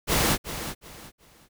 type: noise with echo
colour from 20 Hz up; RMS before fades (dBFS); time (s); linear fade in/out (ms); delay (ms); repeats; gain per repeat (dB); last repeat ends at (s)
pink; -22; 0.07-0.38; 50; 370; 3; -11; 1.49
effects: none